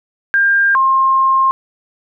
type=tone pair in turn; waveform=sine; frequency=1600 / 1063.9 Hz; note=G6 / C6; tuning=+35 / +29 cents; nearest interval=perfect fifth; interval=706 cents; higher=first; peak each=-9 dBFS; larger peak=neither; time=0.34-0.75 / 0.75-1.51 s; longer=second; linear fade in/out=0 ms; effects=none